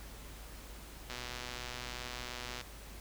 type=click train; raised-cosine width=0.2 ms; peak=-24 dBFS; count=187; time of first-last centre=1.1-2.612 s; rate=123 Hz; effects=added 52 Hz sine -49 dBFS peak until 3 s + pink hiss -52 dBFS RMS until 3 s